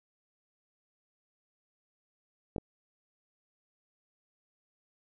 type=clicks; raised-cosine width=2 ms; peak=-21 / -22 dBFS; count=2; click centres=2.562 / 2.582 s; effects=none

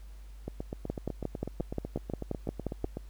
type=two click trains; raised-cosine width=2 ms; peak=-22 / -18 dBFS; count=21 / 12; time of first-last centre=0.48-2.971 / 0.9-2.843 s; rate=8.03 / 5.66 Hz; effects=added 50 Hz sine -44 dBFS peak until 3.09 s + pink hiss -63 dBFS RMS until 3.09 s

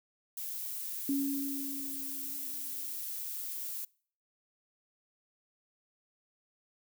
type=noise; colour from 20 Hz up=violet; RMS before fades=-39 dBFS; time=0.37-3.85 s; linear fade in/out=5 ms
type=tone with exponential decay; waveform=sine; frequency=277.2 Hz; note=C#4; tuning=in tune; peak=-27 dBFS; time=1.09-3.03 s; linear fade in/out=2 ms; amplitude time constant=420 ms
effects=noise-tail reverb RT60 0.5 s tail -25 dB re dry

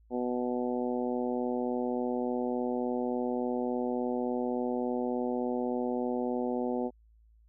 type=harmonic tone; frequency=123.47 Hz; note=B2; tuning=in tune; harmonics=2 / 3 / 4 / 5 / 6 / 7; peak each=-32 / -35 / -35 / -40 / -40 / -43 dBFS; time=0.1-6.91 s; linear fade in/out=50 ms; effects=added 55 Hz sine -58 dBFS peak until 7.48 s

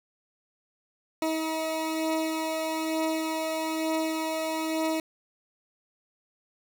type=beating tone pair; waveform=20% pulse; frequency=318.7 / 319.8 Hz; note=D#4 / D#4; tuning=+42 / +48 cents; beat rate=1.1 Hz; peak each=-23 / -30 dBFS; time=1.22-5 s; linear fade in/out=2 ms; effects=none

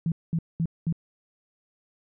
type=tone bursts; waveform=sine; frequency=164.81 Hz; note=E3; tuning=in tune; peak=-22 dBFS; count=4; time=0.06-0.926 s; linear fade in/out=2 ms; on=59 ms; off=210 ms; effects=none

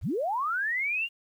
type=linear sweep; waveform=sine; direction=up; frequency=33.85 to 2854 Hz; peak=-26 dBFS; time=0.01-1.09 s; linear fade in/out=50 ms; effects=10-bit

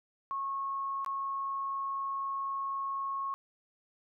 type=tone with dropouts; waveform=sine; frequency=1094 Hz; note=C#6; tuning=23 cents flat; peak=-32 dBFS; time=0.31-3.34 s; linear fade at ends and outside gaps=0 ms; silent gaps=1.047-1.062 s; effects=none

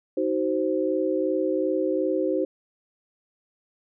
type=chord; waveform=sine; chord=C diminished; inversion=first; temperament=just; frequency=314 / 376.7 / 523.3 Hz; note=Eb4 / Gb4 / C5; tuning=+16 / +31 / 0 cents; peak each=-26 dBFS; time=0.17-2.45 s; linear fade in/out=5 ms; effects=none

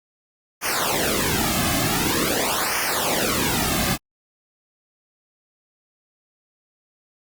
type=noise with flanger; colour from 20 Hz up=pink; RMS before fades=-22 dBFS; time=0.61-3.98 s; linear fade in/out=50 ms; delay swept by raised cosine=0.25 to 2.15 ms; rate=0.46 Hz; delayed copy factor=-0.95; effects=Opus 48 kbps

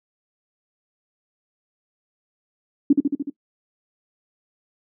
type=tone with echo; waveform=sine; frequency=283.6 Hz; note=C#4; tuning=40 cents sharp; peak=-9 dBFS; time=2.9-2.93 s; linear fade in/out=5 ms; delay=74 ms; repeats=5; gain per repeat=-3 dB; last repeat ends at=3.3 s; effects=noise-tail reverb RT60 0.1 s tail -20 dB re dry

